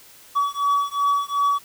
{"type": "beating tone pair", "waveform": "triangle", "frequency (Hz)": [1136, 1138.7], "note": ["C#6", "C#6"], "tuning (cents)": [42, 46], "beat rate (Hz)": 2.7, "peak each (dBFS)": -20, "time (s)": [0.35, 1.59], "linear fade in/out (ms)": 20, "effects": ["white hiss -48 dBFS RMS until 1.64 s"]}